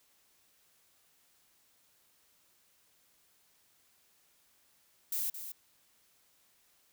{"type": "noise with echo", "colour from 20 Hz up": "violet", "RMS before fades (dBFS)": -34, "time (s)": [5.12, 5.3], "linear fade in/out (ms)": 5, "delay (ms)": 220, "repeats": 1, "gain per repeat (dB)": -9, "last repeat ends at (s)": 5.52, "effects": ["white hiss -69 dBFS RMS until 6.92 s"]}